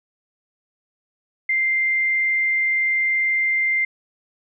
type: tone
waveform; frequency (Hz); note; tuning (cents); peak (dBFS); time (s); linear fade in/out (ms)
sine; 2093; C7; 0; -17; 1.49-3.85; 5
effects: none